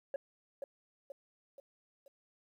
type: tone with echo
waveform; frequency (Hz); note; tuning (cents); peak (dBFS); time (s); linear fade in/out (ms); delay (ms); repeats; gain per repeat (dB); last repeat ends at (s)
sine; 553; C#5; -4; -31; 0.14-0.16; 2; 480; 4; -6; 2.08
effects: tanh soft clip ceiling -33 dBFS + 12-bit